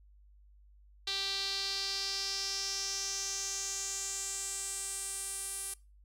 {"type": "tone with band-pass filter sweep", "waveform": "sawtooth", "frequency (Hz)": 392, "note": "G4", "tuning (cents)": 0, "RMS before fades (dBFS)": -37, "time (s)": [1.07, 5.74], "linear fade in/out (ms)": 5, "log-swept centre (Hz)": [4000, 9800], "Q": 4.5, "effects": ["noise-tail reverb RT60 0.3 s tail -22 dB re dry", "added 50 Hz sine -57 dBFS peak until 6.04 s"]}